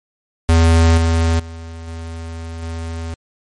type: tone with level steps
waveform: square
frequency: 82.41 Hz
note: E2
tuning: in tune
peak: -9 / -13 / -30 / -27 / -24 dBFS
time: 0.49-3.14 s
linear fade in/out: 0 ms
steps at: 0.97 / 1.39 / 1.87 / 2.62 s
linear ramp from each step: 10 ms
effects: MP3 48 kbps